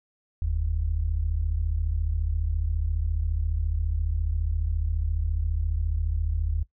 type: tone pair together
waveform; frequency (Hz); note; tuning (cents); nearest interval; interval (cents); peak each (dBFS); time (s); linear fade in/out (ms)
sine; 44.17 / 78.7; F1 / D#2; +20 / +20; minor seventh; 1000; -26; 0.42-6.63; 0
effects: noise-tail reverb RT60 0.1 s tail -18 dB re dry